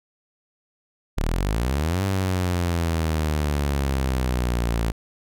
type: exponential two-way sweep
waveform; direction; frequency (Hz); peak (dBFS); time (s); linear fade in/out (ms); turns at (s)
sawtooth; up then down; 34.65 to 98.1 to 55.5; -17; 1.17-4.92; 10; 2.03
effects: none